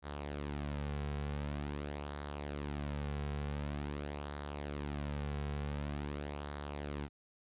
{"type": "tone with flanger", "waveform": "sawtooth", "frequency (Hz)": 72.6, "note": "D2", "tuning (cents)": -19, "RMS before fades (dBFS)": -40, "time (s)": [0.02, 7.09], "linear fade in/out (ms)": 50, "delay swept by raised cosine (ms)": [0.37, 3.37], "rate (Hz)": 0.46, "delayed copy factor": -0.5, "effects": ["resampled to 8000 Hz"]}